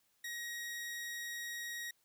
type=tone; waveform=sawtooth; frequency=1891 Hz; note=A#6; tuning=24 cents sharp; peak=-37 dBFS; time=0.24-1.91 s; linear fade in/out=5 ms; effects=white hiss -75 dBFS RMS until 2.04 s